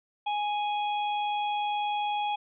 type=harmonic tone; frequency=830.6 Hz; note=G#5; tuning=in tune; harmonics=1 / 3 / 4; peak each=-27 / -39 / -39 dBFS; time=0.26-2.36 s; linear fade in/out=10 ms; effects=none